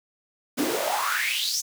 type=noise with high-pass filter sweep; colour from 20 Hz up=pink; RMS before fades=-26 dBFS; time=0.57-1.62 s; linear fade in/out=20 ms; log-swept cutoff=250 to 6500 Hz; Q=6.1; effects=none